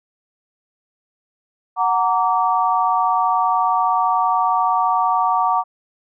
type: chord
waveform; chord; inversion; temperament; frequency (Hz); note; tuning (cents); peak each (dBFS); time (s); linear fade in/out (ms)
sine; Gb augmented; none; just; 740 / 925 / 1156.2; Gb5 / Bb5 / D6; 0 / -14 / -27; -19; 1.76-5.64; 50
effects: none